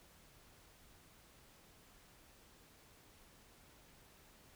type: silence
effects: pink hiss -64 dBFS RMS until 4.55 s